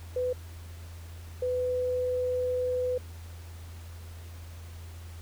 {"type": "tone bursts at uneven times", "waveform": "sine", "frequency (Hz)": 501, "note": "B4", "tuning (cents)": 25, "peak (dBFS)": -26, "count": 2, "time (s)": [[0.16, 0.33], [1.42, 2.98]], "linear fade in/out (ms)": 5, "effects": ["added 84 Hz sine -41 dBFS peak until 5.21 s", "pink hiss -53 dBFS RMS until 5.21 s"]}